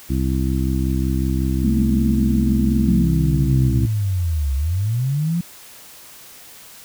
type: harmonic tone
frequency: 65.41 Hz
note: C2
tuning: in tune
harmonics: 1 / 2 / 3 / 4 / 5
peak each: -20 / -23 / -25 / -26 / -27 dBFS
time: 0.09-3.87 s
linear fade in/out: 20 ms
type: tone with vibrato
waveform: sine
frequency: 220 Hz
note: A3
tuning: in tune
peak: -17 dBFS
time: 1.64-3.05 s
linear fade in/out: 5 ms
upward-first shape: square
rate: 17 Hz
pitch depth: 90 cents each way
type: linear two-way sweep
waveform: sine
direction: down then up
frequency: 180.1 to 65.3 to 176.6 Hz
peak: -17 dBFS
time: 2.87-5.41 s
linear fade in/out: 5 ms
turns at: 4.55 s
effects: white hiss -42 dBFS RMS until 6.84 s

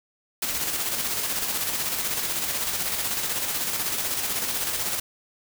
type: noise with tremolo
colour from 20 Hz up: white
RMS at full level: -26 dBFS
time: 0.42-5 s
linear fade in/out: 5 ms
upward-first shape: square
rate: 16 Hz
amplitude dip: 35%
effects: none

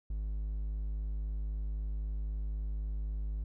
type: tone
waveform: triangle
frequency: 51.91 Hz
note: G#1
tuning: in tune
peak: -31 dBFS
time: 0.1-3.44 s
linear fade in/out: 5 ms
effects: none

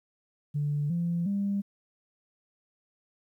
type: tone with pitch steps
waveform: sine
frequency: 146.3 / 170.99 / 199.85 Hz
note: D3 / F3 / G3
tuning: -6 / -36 / +34 cents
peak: -25 dBFS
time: 0.54-1.62 s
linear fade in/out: 20 ms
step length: 360 ms
effects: tanh soft clip ceiling -21 dBFS + 11-bit

